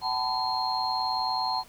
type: tone cluster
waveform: sine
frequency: 757 / 876 / 1006 / 4227 Hz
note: F#5 / A5 / B5 / C8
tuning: +39 / -8 / +32 / +17 cents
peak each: -31 dBFS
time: 0.01-1.64 s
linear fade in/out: 50 ms
effects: pink hiss -53 dBFS RMS until 1.68 s